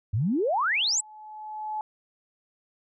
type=exponential sweep; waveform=sine; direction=up; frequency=92.4 to 8250 Hz; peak=-22 dBFS; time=0.13-1.01 s; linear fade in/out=10 ms
type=tone with exponential growth; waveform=sine; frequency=857 Hz; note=A5; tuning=46 cents flat; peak=-27 dBFS; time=0.2-1.81 s; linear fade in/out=1 ms; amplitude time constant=350 ms
effects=none

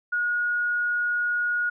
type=tone; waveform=sine; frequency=1445 Hz; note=F#6; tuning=41 cents flat; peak=-22 dBFS; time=0.12-1.7 s; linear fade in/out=10 ms; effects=none

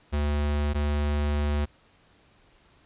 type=tone pair in turn; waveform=square; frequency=73.4 / 73.4 Hz; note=D2 / D2; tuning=0 / 0 cents; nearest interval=unison; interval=0 cents; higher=neither; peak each=-24 dBFS; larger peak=neither; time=0.12-0.74 / 0.74-1.66 s; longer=second; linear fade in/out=20 ms; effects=pink hiss -60 dBFS RMS until 2.85 s + resampled to 8000 Hz

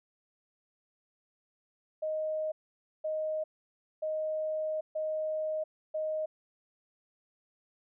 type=tone bursts at uneven times; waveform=sine; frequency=623 Hz; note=D#5; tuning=2 cents sharp; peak=-30 dBFS; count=5; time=2.02-2.52 / 3.04-3.44 / 4.02-4.81 / 4.95-5.64 / 5.94-6.26 s; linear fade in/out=10 ms; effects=none

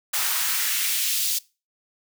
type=noise with high-pass filter sweep; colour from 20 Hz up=white; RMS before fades=-24 dBFS; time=0.13-1.39 s; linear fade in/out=10 ms; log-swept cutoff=890 to 4200 Hz; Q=1.2; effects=noise-tail reverb RT60 0.3 s tail -22 dB re dry

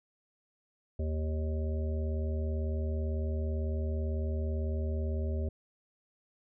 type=harmonic tone; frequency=78 Hz; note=D#2; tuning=5 cents sharp; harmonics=1 / 3 / 5 / 7 / 8; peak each=-30 / -41 / -42 / -45 / -46 dBFS; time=0.99-5.49 s; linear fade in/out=5 ms; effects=none

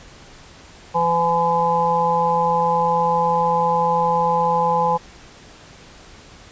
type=harmonic tone; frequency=169 Hz; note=E3; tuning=43 cents sharp; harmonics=1 / 3 / 5 / 6; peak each=-27 / -22 / -18 / -21 dBFS; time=0.94-4.98 s; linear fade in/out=20 ms; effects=pink hiss -44 dBFS RMS until 6.51 s + resampled to 16000 Hz

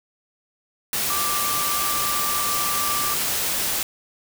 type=tone in noise; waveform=sine; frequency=1174.7 Hz; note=D6; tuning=in tune; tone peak=-26 dBFS; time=1.1-3.14 s; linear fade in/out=2 ms; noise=white; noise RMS=-24 dBFS; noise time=0.93-3.83 s; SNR=-5 dB; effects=none

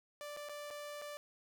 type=tone with dropouts; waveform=sawtooth; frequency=587.3 Hz; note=D5; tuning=in tune; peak=-40 dBFS; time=0.21-1.17 s; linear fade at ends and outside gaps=0 ms; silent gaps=0.365-0.371 / 0.487-0.494 / 0.704-0.709 / 1.016-1.02 s; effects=none

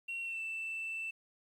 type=tone with pitch glide; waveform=sine; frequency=2733 to 2661 Hz; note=F7 to E7; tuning=-38 to +16 cents; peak=-35 dBFS; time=0.08-1.11 s; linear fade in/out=10 ms; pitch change=-46 cents; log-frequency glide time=0.22-0.41 s; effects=tanh soft clip ceiling -34 dBFS + 11-bit

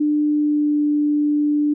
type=tone with pitch glide; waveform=sine; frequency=298.3 to 295.6 Hz; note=D4 to D4; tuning=+27 to +11 cents; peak=-15 dBFS; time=0-1.74 s; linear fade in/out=10 ms; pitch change=-16 cents; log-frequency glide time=0.28-0.83 s; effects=none

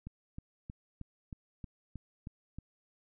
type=click train; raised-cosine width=5 ms; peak=-30 dBFS; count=9; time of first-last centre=0.07-2.586 s; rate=3.18 Hz; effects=none

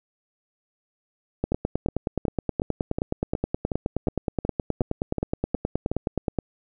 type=two click trains; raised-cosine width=2 ms; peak=-12 / -10 dBFS; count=13 / 48; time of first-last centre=1.52-5.916 / 1.44-6.387 s; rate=2.73 / 9.5 Hz; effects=none

